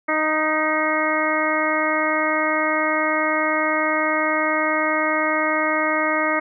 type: harmonic tone with a mistuned harmonic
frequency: 310 Hz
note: D#4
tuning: 6 cents flat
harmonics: 1 / 2 / 3 / 4 / 5 / 6 / 7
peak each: -26 / -24 / -28 / -24 / -29 / -26 / -25 dBFS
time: 0.08-6.4 s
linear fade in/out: 10 ms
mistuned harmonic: 6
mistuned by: +32 cents
effects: none